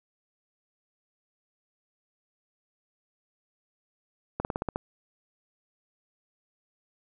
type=slowing click train; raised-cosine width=1 ms; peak=-15 dBFS; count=7; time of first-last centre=4.4-4.759 s; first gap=49 ms; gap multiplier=1.08; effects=none